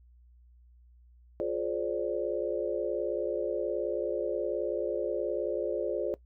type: chord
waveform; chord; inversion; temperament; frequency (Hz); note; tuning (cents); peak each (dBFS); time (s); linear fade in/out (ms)
sine; D half-diminished seventh; first; just; 352.4 / 422.9 / 528.6 / 587.3; F4 / Ab4 / C5 / D5; +16 / +31 / +18 / 0; -34; 1.4-6.14; 0
effects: noise-tail reverb RT60 0.1 s tail -19 dB re dry + added 60 Hz sine -55 dBFS peak until 6.25 s